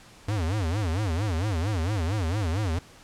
square tone with vibrato, 92.9 Hz, F#2, 7 cents sharp, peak -25 dBFS, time 0.28-2.79 s, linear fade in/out 5 ms, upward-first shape sine, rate 4.4 Hz, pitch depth 280 cents each way, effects pink hiss -51 dBFS RMS until 3.03 s + low-pass 9000 Hz 12 dB/octave

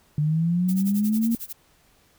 sine linear sweep, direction up, 146.83 to 233.1 Hz, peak -19 dBFS, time 0.18-1.35 s, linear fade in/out 2 ms
violet noise with tremolo, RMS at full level -33 dBFS, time 0.68-1.53 s, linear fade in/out 10 ms, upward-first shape sine, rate 11 Hz, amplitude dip 95%
effects pink hiss -60 dBFS RMS until 2.18 s

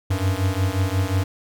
square beating tone pair, 92.3 / 97.9 Hz, F#2 / G2, -4 / -2 cents, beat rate 5.6 Hz, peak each -23 dBFS, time 0.1-1.24 s, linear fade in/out 10 ms, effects none

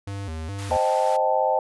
square tone with vibrato, 89 Hz, F2, 33 cents sharp, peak -30 dBFS, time 0.07-0.77 s, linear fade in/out 5 ms, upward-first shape square, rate 2.4 Hz, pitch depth 190 cents each way
pink high-pass noise, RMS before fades -40 dBFS, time 0.58-1.17 s, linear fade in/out 10 ms, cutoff 840 Hz, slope 96 dB/octave
sine chord, A half-diminished seventh, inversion first, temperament equal, 523.3 / 622.3 / 784 / 880 Hz, C5 / Eb5 / G5 / A5, 0 / 0 / 0 / 0 cents, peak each -24 dBFS, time 0.71-1.59 s, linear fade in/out 2 ms
effects resampled to 24000 Hz

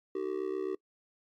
triangle tone with amplitude modulation, 381.1 Hz, G4, 49 cents flat, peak -25 dBFS, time 0.15-0.75 s, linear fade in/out 5 ms, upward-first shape sine, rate 67.7 Hz, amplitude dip 95%, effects noise-tail reverb RT60 0.1 s tail -23 dB re dry + MP3 96 kbps

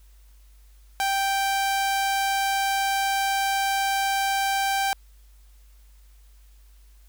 sawtooth tone, 784 Hz, G5, in tune, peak -18 dBFS, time 1-4.93 s, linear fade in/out 0 ms, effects added 50 Hz sine -49 dBFS peak until 7.08 s + white hiss -63 dBFS RMS until 7.08 s

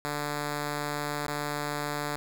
5% pulse tone with dropouts, 146.83 Hz, D3, in tune, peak -19 dBFS, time 0.05-2.16 s, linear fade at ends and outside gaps 0 ms, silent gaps 1.269-1.282 s, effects 8-bit

